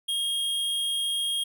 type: tone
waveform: square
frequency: 3251 Hz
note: G#7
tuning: 38 cents flat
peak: -26 dBFS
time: 0.08-1.44 s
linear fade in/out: 10 ms
effects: none

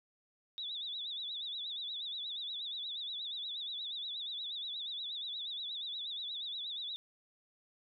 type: tone with vibrato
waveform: sine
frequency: 3650 Hz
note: A#7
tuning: 37 cents flat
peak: -38 dBFS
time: 0.58-6.96 s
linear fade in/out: 0 ms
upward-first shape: sine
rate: 8.4 Hz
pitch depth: 130 cents each way
effects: none

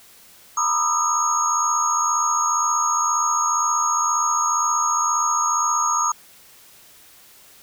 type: tone cluster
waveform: sine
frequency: 937 / 992 / 1217 / 1299 / 6570 Hz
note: A#5 / B5 / D#6 / E6 / G#8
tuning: +9 / +7 / -39 / -26 / -20 cents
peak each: -28 / -27 / -21 / -26 / -23 dBFS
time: 0.57-6.12 s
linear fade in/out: 5 ms
effects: white hiss -49 dBFS RMS until 7.62 s

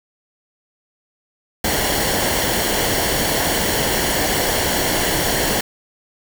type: noise with comb filter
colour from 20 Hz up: pink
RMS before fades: -19 dBFS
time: 1.64-5.61 s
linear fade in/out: 5 ms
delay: 0.8 ms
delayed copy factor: -0.55
effects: none

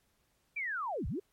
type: linear two-way sweep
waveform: sine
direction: down then up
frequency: 2400 to 40.82 to 428.7 Hz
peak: -33 dBFS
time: 0.56-1.2 s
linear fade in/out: 10 ms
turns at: 1.07 s
effects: pink hiss -74 dBFS RMS until 1.32 s + MP3 64 kbps

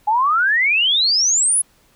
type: exponential sweep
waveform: sine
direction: up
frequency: 820 to 10810 Hz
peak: -13 dBFS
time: 0.07-1.62 s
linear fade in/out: 10 ms
effects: pink hiss -56 dBFS RMS until 1.95 s

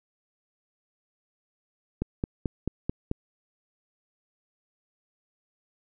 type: click train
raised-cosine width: 3 ms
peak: -14 dBFS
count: 6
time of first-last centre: 2.02-3.114 s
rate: 4.57 Hz
effects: none

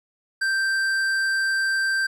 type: tone with tanh clipping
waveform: sine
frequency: 1568 Hz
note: G6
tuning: in tune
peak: -22 dBFS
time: 0.41-2.07 s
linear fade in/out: 10 ms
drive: 12 dB
effects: none

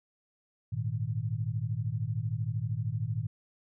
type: chord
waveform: sine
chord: Ab suspended second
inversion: none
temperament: just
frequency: 103.83 / 116.8 / 155.74 Hz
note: Ab2 / Bb2 / Eb3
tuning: 0 / +4 / +2 cents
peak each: -34 / -32 / -37 dBFS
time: 0.72-3.27 s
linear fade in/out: 10 ms
effects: none

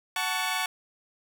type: chord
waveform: 15% pulse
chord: F# minor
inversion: none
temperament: equal with one note detuned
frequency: 740 / 880 / 1122.3 Hz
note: F#5 / A5 / C#6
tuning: 0 / 0 / +21 cents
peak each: -25 dBFS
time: 0.16-0.66 s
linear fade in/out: 2 ms
effects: none

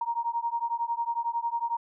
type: beating tone pair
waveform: sine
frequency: 930 / 941 Hz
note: A#5 / A#5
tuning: -4 / +16 cents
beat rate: 11 Hz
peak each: -30 dBFS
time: 0.01-1.77 s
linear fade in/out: 5 ms
effects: none

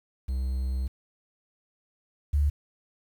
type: tone pair in turn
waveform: triangle / sine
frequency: 65 / 72.67 Hz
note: C2 / D2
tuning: -11 / -18 cents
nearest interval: major second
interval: 193 cents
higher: second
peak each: -24 / -20 dBFS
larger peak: second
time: 0.28-0.88 / 2.33-2.5 s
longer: first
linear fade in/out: 10 ms
effects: 9-bit

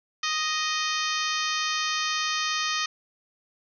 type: harmonic tone with a mistuned harmonic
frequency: 622.3 Hz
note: D#5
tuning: in tune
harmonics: 2 / 3 / 4 / 5 / 6 / 7 / 8 / 9 / 10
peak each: -30 / -32 / -33 / -34 / -35 / -35 / -36 / -37 / -37 dBFS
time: 0.23-2.86 s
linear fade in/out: 5 ms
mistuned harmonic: 6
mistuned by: -35 cents
effects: none

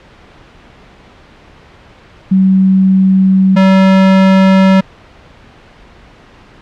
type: tone pair in turn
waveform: sine / square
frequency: 190 / 190.87 Hz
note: F#3 / G3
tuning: +46 / -46 cents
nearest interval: unison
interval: 8 cents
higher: second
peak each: -5 dBFS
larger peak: neither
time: 2.31-3.56 / 3.56-4.81 s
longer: neither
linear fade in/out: 10 ms
effects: pink hiss -40 dBFS RMS until 6.61 s + low-pass 3000 Hz 12 dB/octave

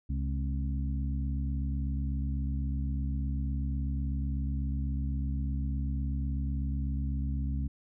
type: harmonic tone with a mistuned harmonic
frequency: 68 Hz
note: C#2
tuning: 33 cents flat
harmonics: 1 / 2 / 3 / 4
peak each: -30 / -36 / -40 / -42 dBFS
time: 0.09-7.68 s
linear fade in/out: 10 ms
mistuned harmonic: 3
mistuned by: +70 cents
effects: none

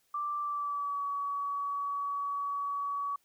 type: tone with pitch glide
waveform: sine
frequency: 1174.7 to 1133.4 Hz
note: D6 to C#6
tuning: 0 to +38 cents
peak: -31 dBFS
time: 0.14-3.16 s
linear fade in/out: 5 ms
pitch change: -62 cents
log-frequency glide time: 0.4-1.03 s
effects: white hiss -72 dBFS RMS until 3.24 s

